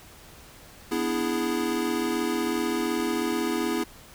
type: chord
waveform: square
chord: E dominant seventh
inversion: second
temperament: equal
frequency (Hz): 246.9 / 293.7 / 329.6 / 415.3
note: B3 / D4 / E4 / G#4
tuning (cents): 0 / 0 / 0 / 0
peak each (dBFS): -31 / -34 / -29 / -32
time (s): 0.91-3.84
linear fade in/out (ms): 10
effects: pink hiss -49 dBFS RMS until 4.14 s